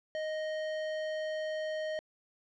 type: tone with hard clipping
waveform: sine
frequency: 622.3 Hz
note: D#5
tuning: in tune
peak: -35 dBFS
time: 0.15-1.99 s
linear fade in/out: 0 ms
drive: 18 dB
effects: low-pass 4000 Hz 12 dB/octave